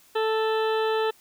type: harmonic tone with a mistuned harmonic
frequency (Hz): 440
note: A4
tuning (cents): 0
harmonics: 1 / 2 / 3 / 4 / 6 / 7 / 8 / 9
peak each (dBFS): -23 / -29 / -33 / -35 / -39 / -40 / -41 / -42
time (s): 0.15-1.11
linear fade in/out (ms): 10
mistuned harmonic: 8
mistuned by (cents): -16
effects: white hiss -57 dBFS RMS until 1.2 s